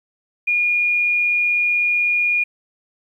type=tone; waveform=sine; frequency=2432 Hz; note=D#7; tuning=40 cents flat; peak=-15 dBFS; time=0.47-2.44 s; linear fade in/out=10 ms; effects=9-bit